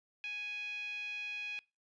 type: tone with band-pass filter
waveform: 10% pulse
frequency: 830.6 Hz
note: G#5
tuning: in tune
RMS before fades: -41 dBFS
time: 0.24-1.59 s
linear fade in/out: 0 ms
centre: 2600 Hz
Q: 7.4
effects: noise-tail reverb RT60 0.3 s tail -24 dB re dry + resampled to 22050 Hz

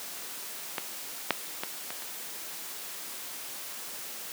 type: clicks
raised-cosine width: 0.3 ms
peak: -13 / -6 / -14 / -20 / -25 dBFS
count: 5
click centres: 0.782 / 1.307 / 1.635 / 1.905 / 2.022 s
effects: white hiss -40 dBFS RMS until 4.32 s + high-pass 200 Hz 12 dB/octave

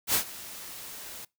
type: noise with ADSR envelope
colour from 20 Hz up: white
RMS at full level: -23 dBFS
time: 0.07-1.25 s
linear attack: 70 ms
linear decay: 96 ms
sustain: -19 dB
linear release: 5 ms
effects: noise-tail reverb RT60 0.2 s tail -23 dB re dry

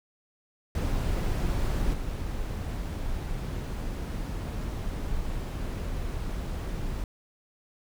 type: noise with level steps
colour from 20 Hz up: brown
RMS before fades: -27 / -32 dBFS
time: 0.75-7.04 s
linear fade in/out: 2 ms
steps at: 1.93 s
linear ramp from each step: 10 ms
effects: none

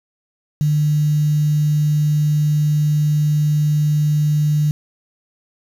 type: tone with quantisation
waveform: sine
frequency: 150 Hz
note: D3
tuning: 37 cents sharp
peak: -13 dBFS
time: 0.61-4.71 s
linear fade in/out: 0 ms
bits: 6
effects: none

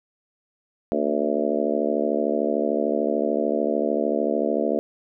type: harmonic tone with a mistuned harmonic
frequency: 73.42 Hz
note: D2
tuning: in tune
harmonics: 3 / 4 / 5 / 6 / 7 / 8 / 9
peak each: -28 / -28 / -28 / -28 / -28 / -28 / -28 dBFS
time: 0.92-4.79 s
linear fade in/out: 0 ms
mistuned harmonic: 3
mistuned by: +57 cents
effects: none

